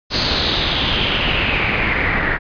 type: noise with low-pass filter sweep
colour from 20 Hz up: pink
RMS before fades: -18 dBFS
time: 0.1-2.39 s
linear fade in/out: 50 ms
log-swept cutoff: 4600 to 1800 Hz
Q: 4.7
effects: resampled to 11025 Hz